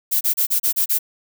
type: noise bursts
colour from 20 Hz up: violet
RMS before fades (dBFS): -18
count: 7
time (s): 0.11-0.989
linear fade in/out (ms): 20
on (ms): 99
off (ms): 31
effects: none